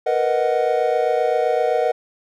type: chord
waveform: triangle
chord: B major seventh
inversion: third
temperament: equal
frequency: 466.2 / 493.9 / 622.3 / 740 Hz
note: A#4 / B4 / D#5 / F#5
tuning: 0 / 0 / 0 / 0 cents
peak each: -20 dBFS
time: 0.06-1.92 s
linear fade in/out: 10 ms
effects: none